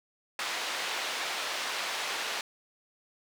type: band-pass noise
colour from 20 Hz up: white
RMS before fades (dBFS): -34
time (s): 0.39-2.41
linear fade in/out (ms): 2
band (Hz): 500 to 3700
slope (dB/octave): 12
effects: none